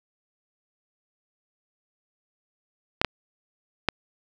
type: clicks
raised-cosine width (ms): 0.3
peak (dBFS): -4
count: 3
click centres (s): 3.015 / 3.047 / 3.887
effects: none